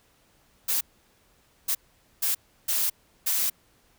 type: noise bursts at uneven times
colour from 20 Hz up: blue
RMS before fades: -25 dBFS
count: 5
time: 0.68-0.81 / 1.68-1.75 / 2.22-2.35 / 2.68-2.9 / 3.26-3.5 s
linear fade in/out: 10 ms
effects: pink hiss -63 dBFS RMS until 3.98 s